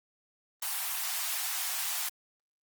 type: high-pass noise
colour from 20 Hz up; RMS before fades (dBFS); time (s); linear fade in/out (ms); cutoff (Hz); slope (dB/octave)
white; -33; 0.62-2.09; 5; 670; 96
effects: Opus 24 kbps